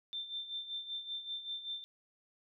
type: tone with tremolo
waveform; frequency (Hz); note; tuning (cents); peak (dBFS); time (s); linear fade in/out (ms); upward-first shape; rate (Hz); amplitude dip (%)
sine; 3568; A7; +23; -36; 0.13-1.84; 0; sine; 5.2; 70
effects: none